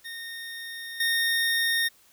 25% pulse tone with level steps, 1843 Hz, A#6, 20 cents flat, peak -32 / -19 dBFS, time 0.04-1.89 s, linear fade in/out 20 ms, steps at 1 s, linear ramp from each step 5 ms, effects white hiss -59 dBFS RMS until 2.12 s

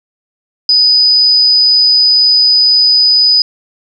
sine tone, 4981 Hz, D#8, 1 cent sharp, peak -5 dBFS, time 0.69-3.42 s, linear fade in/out 2 ms, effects none

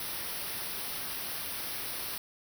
white band-stop noise, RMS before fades -37 dBFS, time 0-2.18 s, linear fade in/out 2 ms, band 5800 to 9000 Hz, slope 96 dB/octave, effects none

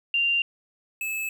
sine / square tone pair in turn, 2781 / 2605 Hz, F7 / E7, -8 / -21 cents, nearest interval minor second, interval 113 cents, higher first, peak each -20 / -28 dBFS, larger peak first, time 0.14-0.42 / 1.01-1.29 s, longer neither, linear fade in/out 2 ms, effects 10-bit

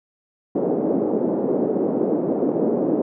white band-pass noise, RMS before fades -21 dBFS, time 0.55-3.02 s, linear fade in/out 5 ms, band 210 to 480 Hz, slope 24 dB/octave, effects none

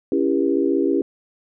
sine chord, C# diminished seventh, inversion none, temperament just, 277.2 / 332.6 / 399.1 / 479 Hz, C#4 / E4 / G4 / Bb4, 0 / +16 / +31 / +47 cents, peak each -21 / -21 / -21 / -27 dBFS, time 0.12-1.02 s, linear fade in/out 2 ms, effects none

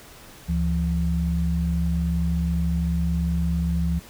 sine tone pair together, 72 / 169.47 Hz, D2 / E3, -34 / +48 cents, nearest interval octave + minor third, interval 1482 cents, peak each -23 dBFS, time 0.48-4 s, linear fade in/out 20 ms, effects pink hiss -46 dBFS RMS until 4.09 s

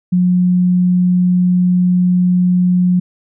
sine tone, 180 Hz, F#3, 47 cents flat, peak -9 dBFS, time 0.12-3 s, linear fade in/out 10 ms, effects none

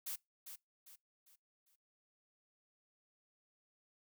blue noise with echo, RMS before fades -42 dBFS, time 0.06-0.16 s, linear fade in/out 10 ms, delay 400 ms, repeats 4, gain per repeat -8 dB, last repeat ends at 1.76 s, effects noise-tail reverb RT60 0.2 s tail -24 dB re dry

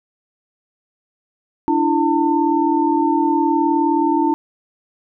sine tone cluster, 293.9 / 333.2 / 899 Hz, D4 / E4 / A5, +1 / +19 / +37 cents, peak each -18 dBFS, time 1.68-4.34 s, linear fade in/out 0 ms, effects none

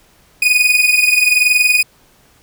40% pulse tone pair together, 2468 / 2489 Hz, D#7 / D#7, -15 / 0 cents, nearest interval unison, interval 15 cents, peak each -12 dBFS, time 0.42-1.83 s, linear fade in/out 5 ms, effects pink hiss -51 dBFS RMS until 2.42 s

